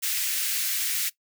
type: high-pass noise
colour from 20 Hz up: white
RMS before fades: -27 dBFS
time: 0.02-1.1 s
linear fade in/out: 20 ms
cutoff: 1700 Hz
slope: 24 dB/octave
effects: noise-tail reverb RT60 0.1 s tail -18 dB re dry